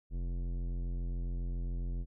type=tone with tanh clipping; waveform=sine; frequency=43.65 Hz; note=F1; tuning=in tune; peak=-35 dBFS; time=0.1-2.06 s; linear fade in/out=50 ms; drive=15 dB; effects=none